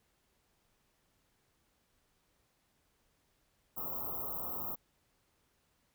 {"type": "band-stop noise", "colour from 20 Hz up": "white", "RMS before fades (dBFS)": -39, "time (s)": [3.76, 4.76], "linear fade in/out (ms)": 20, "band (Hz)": [1300, 13000], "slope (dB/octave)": 96, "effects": ["pink hiss -75 dBFS RMS until 5.94 s"]}